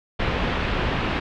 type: low-pass noise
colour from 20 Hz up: pink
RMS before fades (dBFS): -24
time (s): 0.19-1.2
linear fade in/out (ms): 10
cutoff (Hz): 3300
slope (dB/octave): 24
effects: none